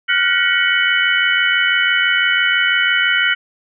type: tone cluster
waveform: sine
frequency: 1412 / 1498 / 1918 / 2223 / 2989 Hz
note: F6 / F#6 / A#6 / C#7 / F#7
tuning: +19 / +21 / +49 / +4 / +17 cents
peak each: -19 dBFS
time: 0.08-3.35 s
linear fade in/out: 20 ms
effects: none